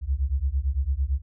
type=beating tone pair; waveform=sine; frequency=63.8 / 72.7 Hz; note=C2 / D2; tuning=-43 / -17 cents; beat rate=8.9 Hz; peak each=-25 dBFS; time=0.01-1.22 s; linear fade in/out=50 ms; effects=none